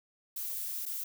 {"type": "noise with dropouts", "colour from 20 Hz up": "violet", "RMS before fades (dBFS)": -37, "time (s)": [0.36, 1.04], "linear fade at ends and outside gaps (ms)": 5, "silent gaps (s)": [0.855, 0.861], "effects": []}